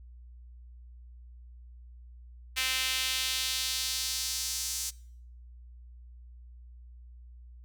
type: tone with high-pass filter sweep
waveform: sawtooth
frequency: 260 Hz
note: C4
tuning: 11 cents flat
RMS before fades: -32 dBFS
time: 2.56-4.91 s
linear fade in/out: 20 ms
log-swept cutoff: 2500 to 6400 Hz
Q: 1.5
effects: noise-tail reverb RT60 0.6 s tail -22 dB re dry + added 60 Hz sine -47 dBFS peak until 7.64 s